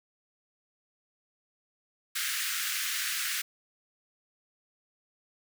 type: high-pass noise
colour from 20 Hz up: pink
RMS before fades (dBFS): -32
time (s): 2.15-3.42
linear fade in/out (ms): 10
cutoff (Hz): 1400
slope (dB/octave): 48
effects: none